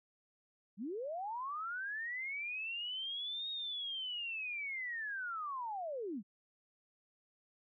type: linear two-way sweep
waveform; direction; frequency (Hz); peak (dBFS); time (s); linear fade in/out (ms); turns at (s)
sine; up then down; 174.61 to 3761 to 174.61; -38; 0.77-6.23; 50; 3.5
effects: none